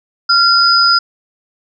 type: tone pair together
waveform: sine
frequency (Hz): 1379 / 4983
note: F6 / D#8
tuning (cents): -22 / +2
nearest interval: octave + minor seventh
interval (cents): 2224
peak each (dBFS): -10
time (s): 0.29-0.99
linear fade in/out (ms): 10
effects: none